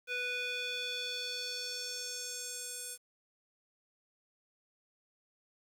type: tone with band-pass filter sweep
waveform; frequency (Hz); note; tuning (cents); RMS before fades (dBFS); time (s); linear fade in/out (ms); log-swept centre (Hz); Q
square; 493.9; B4; 0; -39; 0.07-2.98; 50; 2300 to 9400; 2.5
effects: 10-bit